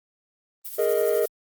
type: noise with tremolo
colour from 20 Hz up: violet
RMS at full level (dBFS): -33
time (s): 0.64-1.28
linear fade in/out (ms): 20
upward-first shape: sine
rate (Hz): 12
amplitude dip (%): 50
type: chord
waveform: triangle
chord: Ab suspended second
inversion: none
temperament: equal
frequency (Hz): 415.3 / 466.2 / 622.3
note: Ab4 / Bb4 / Eb5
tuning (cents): 0 / 0 / 0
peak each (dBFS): -22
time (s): 0.78-1.26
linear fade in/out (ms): 10
effects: Opus 24 kbps